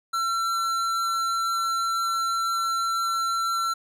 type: tone with tanh clipping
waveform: sine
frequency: 1351 Hz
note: E6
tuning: 42 cents sharp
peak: -25 dBFS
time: 0.13-3.74 s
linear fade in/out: 10 ms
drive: 16 dB
effects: none